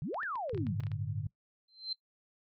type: exponential two-way sweep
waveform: sine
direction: up then down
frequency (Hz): 125.3 to 1840 to 125.3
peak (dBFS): -34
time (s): 0.02-0.8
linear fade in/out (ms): 0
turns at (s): 0.23
type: clicks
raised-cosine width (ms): 0.3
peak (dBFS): -34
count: 11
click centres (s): 0.144 / 0.232 / 0.356 / 0.495 / 0.547 / 0.577 / 0.668 / 0.805 / 0.836 / 0.868 / 0.917
type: chord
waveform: sine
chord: G suspended second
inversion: none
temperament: just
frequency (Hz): 98 / 110.25 / 147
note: G2 / A2 / D3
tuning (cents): 0 / +4 / +2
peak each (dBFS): -38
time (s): 0.53-1.27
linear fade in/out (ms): 5
type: tone with exponential growth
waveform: sine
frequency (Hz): 4110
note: C8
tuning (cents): -32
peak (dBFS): -31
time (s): 1.68-1.93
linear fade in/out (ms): 5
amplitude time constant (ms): 54
effects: noise-tail reverb RT60 0.1 s tail -20 dB re dry